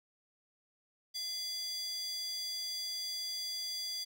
square tone with high-pass filter, 681 Hz, F5, 44 cents flat, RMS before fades -39 dBFS, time 1.14-4.05 s, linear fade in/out 20 ms, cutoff 4400 Hz, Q 7.6, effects none

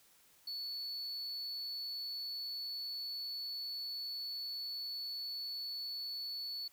triangle tone, 4435 Hz, C#8, in tune, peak -38 dBFS, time 0.47-6.68 s, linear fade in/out 5 ms, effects white hiss -66 dBFS RMS until 6.72 s

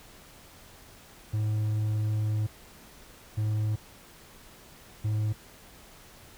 triangle tone bursts at uneven times, 107.2 Hz, A2, 45 cents flat, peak -23 dBFS, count 3, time 1.33-2.47 / 3.37-3.76 / 5.04-5.33 s, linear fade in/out 10 ms, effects pink hiss -52 dBFS RMS until 6.37 s

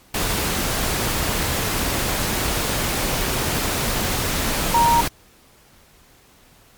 sine tone in noise, 937 Hz, A#5, 9 cents sharp, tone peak -13 dBFS, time 4.74-5.01 s, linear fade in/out 5 ms, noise pink, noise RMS -22 dBFS, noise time 0.14-5.08 s, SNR +6 dB, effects pink hiss -52 dBFS RMS until 6.77 s + MP3 96 kbps

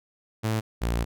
sawtooth tone pair in turn, 110 / 58.04 Hz, A2 / A#1, 0 / -7 cents, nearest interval major seventh, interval 1107 cents, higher first, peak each -20 dBFS, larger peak neither, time 0.43-0.61 / 0.81-1.05 s, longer second, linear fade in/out 20 ms, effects none

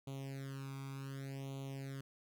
sawtooth tone with flanger, 136.2 Hz, C#3, 30 cents flat, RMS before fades -45 dBFS, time 0.07-2.01 s, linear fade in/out 5 ms, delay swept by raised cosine 0.29 to 0.85 ms, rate 0.67 Hz, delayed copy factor +1, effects none

